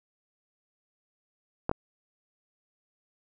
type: clicks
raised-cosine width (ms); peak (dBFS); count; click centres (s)
1; -13; 2; 1.694 / 1.714
effects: none

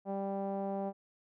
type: tone with low-pass filter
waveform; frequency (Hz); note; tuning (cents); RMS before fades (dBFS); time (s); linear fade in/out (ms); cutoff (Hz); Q
sawtooth; 196.4; G3; +4; -36; 0.05-0.93; 50; 710; 4.9
effects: none

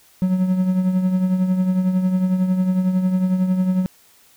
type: tone with tremolo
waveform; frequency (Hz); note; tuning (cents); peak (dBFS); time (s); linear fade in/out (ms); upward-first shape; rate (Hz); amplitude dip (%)
triangle; 185; F#3; 0; -11; 0.22-3.86; 0; triangle; 11; 60
effects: white hiss -53 dBFS RMS until 4.36 s

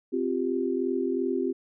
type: chord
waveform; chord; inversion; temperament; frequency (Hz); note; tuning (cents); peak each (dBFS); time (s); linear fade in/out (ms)
sine; C suspended fourth; none; equal; 261.6 / 349.2 / 392; C4 / F4 / G4; 0 / 0 / 0; -29; 0.12-1.53; 20
effects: none

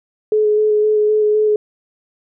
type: tone with vibrato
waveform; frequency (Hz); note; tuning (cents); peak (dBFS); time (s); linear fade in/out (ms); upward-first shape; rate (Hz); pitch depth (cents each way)
sine; 425.3; G#4; +41; -11; 0.32-1.56; 2; square; 3.9; 12
effects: none

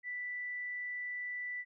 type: tone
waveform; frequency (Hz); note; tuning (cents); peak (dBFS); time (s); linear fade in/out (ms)
sine; 1975.5; B6; 0; -37; 0.03-1.65; 50
effects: none

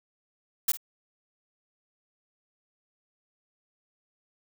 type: noise with echo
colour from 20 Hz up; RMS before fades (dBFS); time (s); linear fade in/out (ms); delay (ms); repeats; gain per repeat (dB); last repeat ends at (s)
blue; -24; 0.68-0.72; 5; 52; 1; -15; 0.772
effects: none

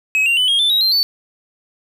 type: tone with pitch steps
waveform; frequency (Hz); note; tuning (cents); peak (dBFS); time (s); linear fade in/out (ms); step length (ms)
triangle; 2554 / 2769 / 3002 / 3255 / 3529 / 3827 / 4149 / 4498; D#7 / F7 / F#7 / G#7 / A7 / A#7 / C8 / C#8; +45 / -15 / +24 / -36 / +4 / +45 / -15 / +24; -11; 0.15-1.03; 0; 110
effects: none

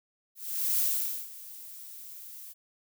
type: noise with ADSR envelope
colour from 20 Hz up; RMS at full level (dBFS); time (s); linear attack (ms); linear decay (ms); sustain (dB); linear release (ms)
violet; -26; 0.35-2.54; 440; 480; -19; 29
effects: none

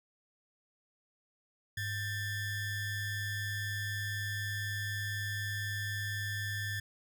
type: ring-modulated tone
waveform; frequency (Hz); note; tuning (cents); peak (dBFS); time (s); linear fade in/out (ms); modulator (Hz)
square; 838; G#5; +15; -32; 1.77-6.8; 5; 940
effects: none

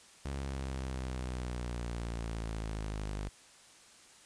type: linear sweep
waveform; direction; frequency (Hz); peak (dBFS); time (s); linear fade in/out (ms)
sawtooth; down; 69.2 to 50.2; -32; 0.25-3.29; 5
effects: white hiss -58 dBFS RMS until 4.25 s + resampled to 22050 Hz

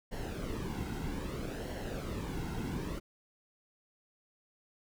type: noise with flanger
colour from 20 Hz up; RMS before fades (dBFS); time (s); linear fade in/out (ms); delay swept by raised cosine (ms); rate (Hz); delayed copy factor
brown; -38; 0.11-3; 20; 0.81 to 1.72; 0.62; -0.6
effects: none

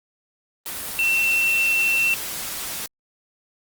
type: tone in noise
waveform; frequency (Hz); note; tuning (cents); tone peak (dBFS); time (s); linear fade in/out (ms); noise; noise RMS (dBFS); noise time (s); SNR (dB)
sine; 2697; E7; +39; -17; 0.99-2.14; 0; white; -30; 0.66-2.86; +10
effects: Opus 24 kbps

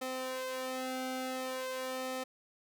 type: tone with flanger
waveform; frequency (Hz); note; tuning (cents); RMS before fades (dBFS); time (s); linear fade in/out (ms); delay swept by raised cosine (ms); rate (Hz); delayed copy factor
sawtooth; 258.5; C4; -21; -38; 0.01-2.24; 10; 1.6 to 2.48; 0.47; +0.9
effects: none

